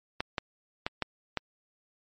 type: clicks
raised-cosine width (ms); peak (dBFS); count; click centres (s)
0.3; -13; 5; 0.205 / 0.382 / 0.865 / 1.023 / 1.373
effects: MP3 32 kbps